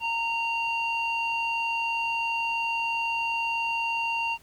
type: tone with low-pass filter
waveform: square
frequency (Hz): 923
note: A#5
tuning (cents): -17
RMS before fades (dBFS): -28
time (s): 0-4.38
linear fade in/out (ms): 50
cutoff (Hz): 3000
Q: 3.7
effects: pink hiss -57 dBFS RMS until 4.42 s